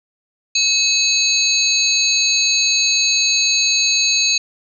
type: tone cluster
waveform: sine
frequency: 2564 / 4034 / 4488 / 6550 Hz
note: E7 / B7 / C#8 / G#8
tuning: -49 / +36 / +21 / -25 cents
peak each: -19 dBFS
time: 0.55-4.38 s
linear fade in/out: 5 ms
effects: none